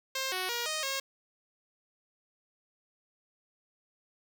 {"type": "tone with pitch steps", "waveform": "5% pulse", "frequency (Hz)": [530, 370.5, 475.7, 622, 542], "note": ["C5", "F#4", "A#4", "D#5", "C#5"], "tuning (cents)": [22, 2, 35, -1, -39], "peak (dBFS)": -20, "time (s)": [0.15, 1], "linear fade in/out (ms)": 5, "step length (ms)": 170, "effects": []}